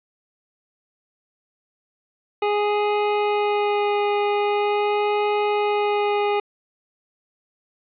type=tone with vibrato; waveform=25% pulse; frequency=413.5 Hz; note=G#4; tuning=8 cents flat; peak=-15 dBFS; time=2.42-6.4 s; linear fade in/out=5 ms; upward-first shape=sine; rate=0.43 Hz; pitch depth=10 cents each way; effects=resampled to 8000 Hz + 9-bit